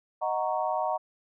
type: chord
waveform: sine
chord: D# minor seventh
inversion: none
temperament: equal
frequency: 622.3 / 740 / 932.3 / 1108.7 Hz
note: D#5 / F#5 / A#5 / C#6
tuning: 0 / 0 / 0 / 0 cents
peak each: -31 / -30 / -31 / -35 dBFS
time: 0.21-0.98 s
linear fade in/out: 20 ms
effects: none